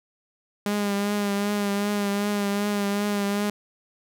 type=tone with vibrato; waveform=sawtooth; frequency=203.5 Hz; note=G#3; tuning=35 cents flat; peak=-19 dBFS; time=0.66-3.5 s; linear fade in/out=2 ms; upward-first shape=triangle; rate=2.6 Hz; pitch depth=34 cents each way; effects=none